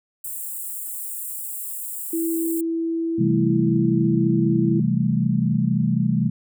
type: high-pass noise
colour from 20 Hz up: white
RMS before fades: -31 dBFS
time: 0.24-2.61 s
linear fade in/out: 5 ms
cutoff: 7500 Hz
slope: 96 dB/octave
type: tone with pitch glide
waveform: sine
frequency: 329.6 to 332.1 Hz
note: E4 to E4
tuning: 0 to +13 cents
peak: -21 dBFS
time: 2.13-4.8 s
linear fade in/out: 5 ms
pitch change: +13 cents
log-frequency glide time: 2.6-4.63 s
type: chord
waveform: sine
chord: A minor seventh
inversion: first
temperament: equal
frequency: 130.81 / 164.81 / 196 / 220 Hz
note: C3 / E3 / G3 / A3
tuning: 0 / 0 / 0 / 0 cents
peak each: -23 dBFS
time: 3.18-6.3 s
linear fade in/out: 10 ms
effects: none